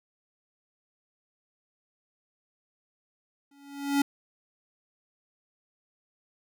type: tone with exponential growth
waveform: square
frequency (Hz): 281.3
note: C#4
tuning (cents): +26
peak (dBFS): -20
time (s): 3.51-4.02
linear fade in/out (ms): 5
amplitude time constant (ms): 110
effects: none